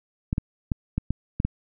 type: clicks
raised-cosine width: 5 ms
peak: -11 dBFS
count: 7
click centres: 0.329 / 0.381 / 0.718 / 0.98 / 1.106 / 1.401 / 1.45 s
effects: none